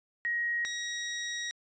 sine / 20% pulse tone pair in turn, 1889 / 1897.5 Hz, A#6 / A#6, +22 / +30 cents, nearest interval unison, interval 8 cents, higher second, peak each -28 dBFS, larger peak neither, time 0.25-0.65 / 0.65-1.51 s, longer second, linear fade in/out 0 ms, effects resampled to 16000 Hz

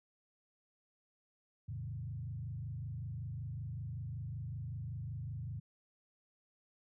sine tone with frequency modulation, 116.54 Hz, A#2, in tune, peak -39 dBFS, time 1.68-5.6 s, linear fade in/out 10 ms, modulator 25.3 Hz, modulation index 1.3, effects none

